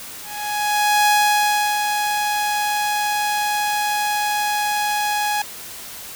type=tone with ADSR envelope; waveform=sawtooth; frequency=834 Hz; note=G#5; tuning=7 cents sharp; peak=-9 dBFS; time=0.22-5.42 s; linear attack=850 ms; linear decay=710 ms; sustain=-6 dB; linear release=4 ms; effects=white hiss -35 dBFS RMS until 6.15 s